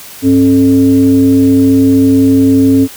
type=tone with frequency modulation; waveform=sine; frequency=269.8 Hz; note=C#4; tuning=47 cents flat; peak=-4 dBFS; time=0.22-2.88 s; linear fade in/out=50 ms; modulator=168 Hz; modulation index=0.54; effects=white hiss -31 dBFS RMS until 2.96 s